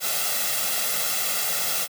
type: noise with comb filter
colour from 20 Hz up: white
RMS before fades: -25 dBFS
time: 0-1.88 s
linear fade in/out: 50 ms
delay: 1.5 ms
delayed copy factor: +0.75
effects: high-pass 200 Hz 12 dB/octave